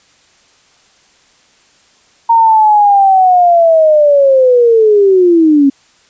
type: linear sweep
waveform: sine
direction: down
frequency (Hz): 928 to 270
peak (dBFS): -4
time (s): 2.29-5.7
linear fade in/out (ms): 10
effects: white hiss -49 dBFS RMS until 6.09 s + resampled to 16000 Hz